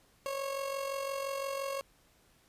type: tone with amplitude modulation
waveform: 30% pulse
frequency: 548 Hz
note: C#5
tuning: 20 cents flat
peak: -29 dBFS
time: 0.26-1.81 s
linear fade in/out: 0 ms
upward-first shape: sine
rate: 45.8 Hz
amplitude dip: 55%
effects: pink hiss -66 dBFS RMS until 2.48 s + resampled to 32000 Hz